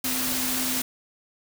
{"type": "tone in noise", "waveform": "sine", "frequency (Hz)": 255.9, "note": "C4", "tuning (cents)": -38, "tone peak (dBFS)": -32, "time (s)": [0.04, 0.82], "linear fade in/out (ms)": 5, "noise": "white", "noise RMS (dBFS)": -27, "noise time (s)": [0.04, 0.82], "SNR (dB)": -8, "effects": []}